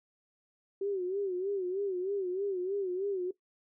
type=tone with vibrato; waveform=sine; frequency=381 Hz; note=G4; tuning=49 cents flat; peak=-30 dBFS; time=0.81-3.31 s; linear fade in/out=5 ms; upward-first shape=sine; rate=3.2 Hz; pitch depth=110 cents each way; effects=noise-tail reverb RT60 0.1 s tail -17 dB re dry